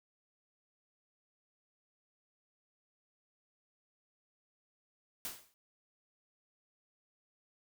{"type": "noise with exponential decay", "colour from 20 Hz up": "white", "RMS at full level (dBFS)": -38, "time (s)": [5.25, 5.54], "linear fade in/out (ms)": 0, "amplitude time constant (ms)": 63, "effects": []}